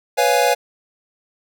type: chord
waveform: square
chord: C# dominant seventh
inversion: third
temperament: equal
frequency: 493.9 / 554.4 / 698.5 / 830.6 Hz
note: B4 / C#5 / E#5 / G#5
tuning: 0 / 0 / 0 / 0 cents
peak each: -20 dBFS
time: 0.17-0.55 s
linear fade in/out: 20 ms
effects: none